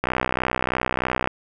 click train, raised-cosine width 0.5 ms, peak -6 dBFS, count 79, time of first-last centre 0.04-1.274 s, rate 63.2 Hz, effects none

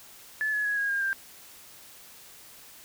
sine tone with pitch steps, 1728 / 1698.3 / 1669.1 / 1640.5 / 1612.3 / 1584.6 Hz, A6 / G#6 / G#6 / G#6 / G6 / G6, -32 / +38 / +8 / -22 / +48 / +18 cents, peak -25 dBFS, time 0.41-1.13 s, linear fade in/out 0 ms, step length 120 ms, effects white hiss -50 dBFS RMS until 2.84 s

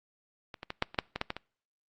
clicks, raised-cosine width 0.3 ms, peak -25 / -24 / -19 / -10 / -26 / -9 / -16 / -13 / -16 / -22 dBFS, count 10, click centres 0.542 / 0.631 / 0.704 / 0.824 / 0.945 / 0.988 / 1.16 / 1.214 / 1.304 / 1.366 s, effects noise-tail reverb RT60 0.5 s tail -25 dB re dry + Opus 48 kbps

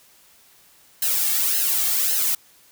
blue noise with flanger, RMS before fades -21 dBFS, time 1.02-2.35 s, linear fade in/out 5 ms, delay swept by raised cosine 0.85 to 2.05 ms, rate 1.8 Hz, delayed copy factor -0.75, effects white hiss -54 dBFS RMS until 2.71 s

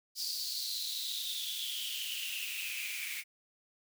white noise with high-pass filter sweep, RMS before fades -38 dBFS, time 0.15-3.24 s, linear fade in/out 50 ms, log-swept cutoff 4800 to 2200 Hz, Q 8.3, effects none

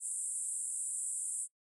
pink band-pass noise, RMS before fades -38 dBFS, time 0-1.48 s, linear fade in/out 50 ms, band 7800 to 9900 Hz, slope 96 dB/octave, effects noise-tail reverb RT60 0.1 s tail -24 dB re dry

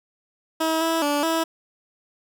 15% pulse tone with pitch steps, 321 / 327.5 / 290.2 / 326.4 Hz, E4 / E4 / D4 / E4, -46 / -11 / -21 / -17 cents, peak -14 dBFS, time 0.6-1.44 s, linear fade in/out 10 ms, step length 210 ms, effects none

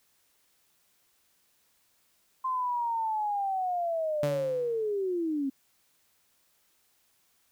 sine linear sweep, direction down, 1046.5 to 263.7 Hz, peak -27 dBFS, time 2.44-5.5 s, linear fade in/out 10 ms
sawtooth tone with exponential decay, 146.2 Hz, D3, 7 cents flat, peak -24 dBFS, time 4.23-4.92 s, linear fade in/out 2 ms, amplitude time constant 150 ms
effects white hiss -69 dBFS RMS until 7.51 s

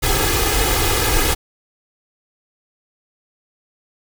pink noise with comb filter, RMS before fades -17 dBFS, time 0.02-1.35 s, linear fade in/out 20 ms, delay 2.4 ms, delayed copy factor +0.8, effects none

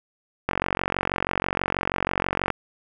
click train, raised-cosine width 0.5 ms, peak -7 dBFS, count 94, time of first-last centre 0.49-2.503 s, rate 46.2 Hz, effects none

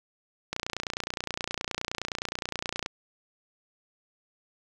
click train, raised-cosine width 0.2 ms, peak -13 dBFS, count 70, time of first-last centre 0.53-2.861 s, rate 29.6 Hz, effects none

